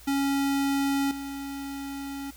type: tone with level steps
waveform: square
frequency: 277.2 Hz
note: C#4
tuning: in tune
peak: -24 / -34 dBFS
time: 0.07-2.31 s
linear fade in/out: 10 ms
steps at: 1.11 s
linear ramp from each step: 2 ms
effects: added 60 Hz sine -50 dBFS peak until 2.36 s + white hiss -51 dBFS RMS until 2.36 s